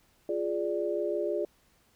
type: chord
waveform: sine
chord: D diminished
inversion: first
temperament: equal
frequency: 349.2 / 415.3 / 587.3 Hz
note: F4 / Ab4 / D5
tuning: 0 / 0 / 0 cents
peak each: -32 dBFS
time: 0.29-1.45 s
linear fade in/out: 2 ms
effects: pink hiss -66 dBFS RMS until 1.95 s